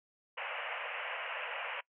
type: band-pass noise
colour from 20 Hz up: white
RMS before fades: -40 dBFS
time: 0.37-1.81 s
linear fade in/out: 10 ms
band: 480 to 2900 Hz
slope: 96 dB/octave
effects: noise-tail reverb RT60 0.1 s tail -22 dB re dry